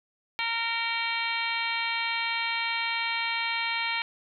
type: harmonic tone with a mistuned harmonic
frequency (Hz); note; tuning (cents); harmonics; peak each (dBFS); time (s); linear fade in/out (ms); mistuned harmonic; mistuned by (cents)
461.4; A#4; -18; 2 / 3 / 4 / 5 / 6 / 7 / 8 / 9; -34 / -38 / -36 / -30 / -37 / -36 / -39 / -38; 0.39-4.02; 0; 7; -25
effects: none